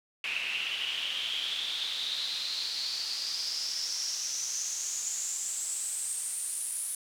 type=noise with band-pass filter sweep; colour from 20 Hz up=pink; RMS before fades=-34 dBFS; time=0.24-6.95 s; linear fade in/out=2 ms; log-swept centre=2600 to 10000 Hz; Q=7.5; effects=none